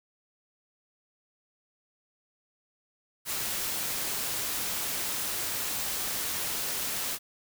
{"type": "noise", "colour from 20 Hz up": "white", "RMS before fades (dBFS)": -32, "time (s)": [3.25, 7.19], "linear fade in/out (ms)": 50, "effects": []}